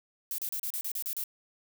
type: noise bursts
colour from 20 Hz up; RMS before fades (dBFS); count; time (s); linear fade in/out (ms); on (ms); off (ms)
violet; -34; 9; 0.31-1.238; 0; 72; 35
effects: none